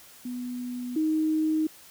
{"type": "tone pair in turn", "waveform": "sine", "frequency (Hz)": [246.9, 312.8], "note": ["B3", "D#4"], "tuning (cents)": [0, 9], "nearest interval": "major third", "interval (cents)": 409, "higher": "second", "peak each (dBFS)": [-31, -22], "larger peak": "second", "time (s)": [[0.25, 0.96], [0.96, 1.67]], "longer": "neither", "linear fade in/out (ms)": 5, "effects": ["white hiss -51 dBFS RMS until 1.9 s"]}